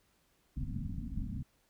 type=low-pass noise; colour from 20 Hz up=pink; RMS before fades=-38 dBFS; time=0.56-1.43 s; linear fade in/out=10 ms; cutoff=270 Hz; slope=96 dB/octave; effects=pink hiss -72 dBFS RMS until 1.69 s